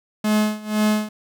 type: tone with tremolo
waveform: 45% pulse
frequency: 213.1 Hz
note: G#3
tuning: 45 cents sharp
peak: -15 dBFS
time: 0.24-1.09 s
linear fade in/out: 5 ms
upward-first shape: sine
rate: 2 Hz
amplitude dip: 90%
effects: none